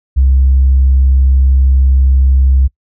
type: tone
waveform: sine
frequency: 66.3 Hz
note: C2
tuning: 23 cents sharp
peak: -4 dBFS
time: 0.16-2.68 s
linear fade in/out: 20 ms
effects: noise-tail reverb RT60 0.1 s tail -25 dB re dry + tanh soft clip ceiling -2 dBFS